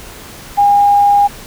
sine tone, 812 Hz, G#5, 39 cents flat, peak -6 dBFS, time 0.57-1.28 s, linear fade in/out 20 ms, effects pink hiss -33 dBFS RMS until 1.46 s

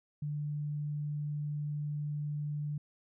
sine tone, 147.9 Hz, D3, 13 cents sharp, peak -33 dBFS, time 0.22-2.78 s, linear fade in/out 5 ms, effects none

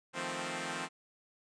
5% pulse chord, F dominant seventh, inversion third, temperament equal, 155.56 / 174.61 / 220 / 261.6 Hz, Eb3 / F3 / A3 / C4, 0 / 0 / 0 / 0 cents, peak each -33 / -30 / -33 / -28 dBFS, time 0.13-0.89 s, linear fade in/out 50 ms, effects resampled to 22050 Hz

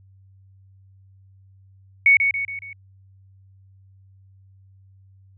sine tone with echo, 2223 Hz, C#7, 4 cents sharp, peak -10 dBFS, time 2.06-2.17 s, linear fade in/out 2 ms, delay 140 ms, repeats 4, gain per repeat -6 dB, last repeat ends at 2.73 s, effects added 96 Hz sine -49 dBFS peak until 5.37 s

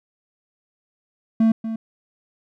triangle tone with echo, 223.7 Hz, A3, 29 cents sharp, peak -11 dBFS, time 1.4-1.52 s, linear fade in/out 5 ms, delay 240 ms, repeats 1, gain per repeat -11 dB, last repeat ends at 1.76 s, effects none

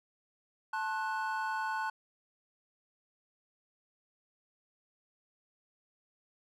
triangle chord, F# diminished, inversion first, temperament equal with one note detuned, 880 / 1070.3 / 1480 Hz, A5 / C6 / F#6, 0 / +39 / 0 cents, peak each -33 / -38 / -35 dBFS, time 0.73-1.9 s, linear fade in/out 5 ms, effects none

